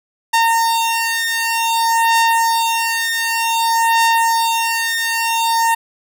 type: beating tone pair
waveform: sawtooth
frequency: 915 / 915.54 Hz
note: A#5 / A#5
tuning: -32 / -31 cents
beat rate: 0.54 Hz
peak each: -13 dBFS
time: 0.33-5.75 s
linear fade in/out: 10 ms
effects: none